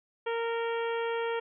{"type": "harmonic tone", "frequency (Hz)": 462.2, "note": "A#4", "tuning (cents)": -15, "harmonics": [1, 2, 3, 4, 5, 6, 7], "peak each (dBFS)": [-30, -36, -40, -42, -44, -46, -47], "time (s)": [0.26, 1.4], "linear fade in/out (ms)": 10, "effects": []}